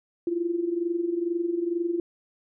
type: tone with amplitude modulation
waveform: sine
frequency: 343.3 Hz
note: F4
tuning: 30 cents flat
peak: -21 dBFS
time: 0.27-2 s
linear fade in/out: 2 ms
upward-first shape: sine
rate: 22.2 Hz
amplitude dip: 70%
effects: none